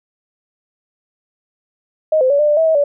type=tone with pitch steps; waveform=sine; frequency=625 / 516 / 569 / 597 / 593 / 647 / 640 / 575 Hz; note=D#5 / C5 / C#5 / D5 / D5 / E5 / D#5 / D5; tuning=+8 / -24 / +45 / +28 / +17 / -32 / +49 / -37 cents; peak=-10 dBFS; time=2.12-2.84 s; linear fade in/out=5 ms; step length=90 ms; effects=none